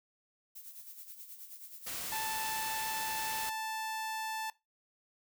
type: noise with tremolo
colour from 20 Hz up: violet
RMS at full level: -47 dBFS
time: 0.55-2.62 s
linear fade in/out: 10 ms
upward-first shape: sine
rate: 9.4 Hz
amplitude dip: 60%
type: noise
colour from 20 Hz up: white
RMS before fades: -40 dBFS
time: 1.86-3.5 s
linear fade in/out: 10 ms
type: tone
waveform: sawtooth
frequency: 880 Hz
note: A5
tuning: in tune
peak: -32 dBFS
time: 2.12-4.5 s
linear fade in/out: 2 ms
effects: noise-tail reverb RT60 0.2 s tail -19 dB re dry